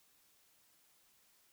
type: silence
effects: white hiss -70 dBFS RMS until 1.52 s

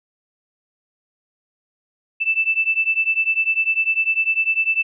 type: beating tone pair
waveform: sine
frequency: 2640 / 2650 Hz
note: E7 / E7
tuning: +2 / +9 cents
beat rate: 10 Hz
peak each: -20 / -19 dBFS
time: 2.2-4.83 s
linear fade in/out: 20 ms
effects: none

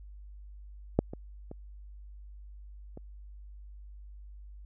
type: clicks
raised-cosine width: 2 ms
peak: -9 / -25 / -28 / -30 dBFS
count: 4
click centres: 0.99 / 1.135 / 1.514 / 2.974 s
effects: added 50 Hz sine -45 dBFS peak until 4.65 s

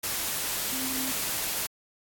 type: tone in noise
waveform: sine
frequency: 261.6 Hz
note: C4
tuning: in tune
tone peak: -35 dBFS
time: 0.72-1.12 s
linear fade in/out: 10 ms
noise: white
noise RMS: -30 dBFS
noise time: 0.03-1.67 s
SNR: -8 dB
effects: AAC 64 kbps

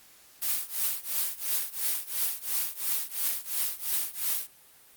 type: noise with tremolo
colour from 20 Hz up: blue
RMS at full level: -26 dBFS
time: 0.42-4.47 s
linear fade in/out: 0 ms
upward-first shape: triangle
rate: 2.9 Hz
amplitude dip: 95%
effects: white hiss -56 dBFS RMS until 4.96 s + Opus 48 kbps

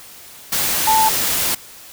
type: tone in noise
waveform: sine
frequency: 880 Hz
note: A5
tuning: in tune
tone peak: -12 dBFS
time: 0.87-1.09 s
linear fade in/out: 5 ms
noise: white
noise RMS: -19 dBFS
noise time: 0.52-1.55 s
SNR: +4 dB
effects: white hiss -40 dBFS RMS until 1.92 s

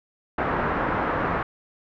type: low-pass noise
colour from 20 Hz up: white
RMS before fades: -25 dBFS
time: 0.38-1.43 s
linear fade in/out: 5 ms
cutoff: 1500 Hz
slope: 24 dB/octave
effects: none

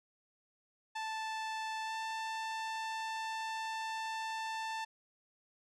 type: tone with pitch glide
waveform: sawtooth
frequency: 880 to 887.7 Hz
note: A5 to A5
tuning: 0 to +15 cents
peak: -33 dBFS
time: 0.95-4.85 s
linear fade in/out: 10 ms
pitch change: +15 cents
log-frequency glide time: 1.84-1.93 s
effects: low-pass 6000 Hz 12 dB/octave

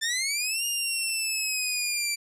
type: linear two-way sweep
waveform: 15% pulse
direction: up then down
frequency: 1760 to 2833 to 2333 Hz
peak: -19 dBFS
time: 0.01-2.16 s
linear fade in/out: 20 ms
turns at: 0.65 s
effects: resampled to 32000 Hz

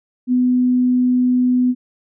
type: tone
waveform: sine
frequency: 250 Hz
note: B3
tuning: 21 cents sharp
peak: -12 dBFS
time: 0.27-1.75 s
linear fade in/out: 50 ms
effects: none

